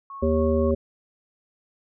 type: tone with tremolo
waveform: sine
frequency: 1100 Hz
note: C#6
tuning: 14 cents flat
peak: -34 dBFS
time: 0.1-0.71 s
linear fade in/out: 2 ms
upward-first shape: triangle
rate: 3.9 Hz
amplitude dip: 50%
type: harmonic tone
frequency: 78.9 Hz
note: D#2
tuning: 25 cents sharp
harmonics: 1 / 3 / 5 / 7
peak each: -24 / -24 / -24 / -24 dBFS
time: 0.22-0.75 s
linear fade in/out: 10 ms
effects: none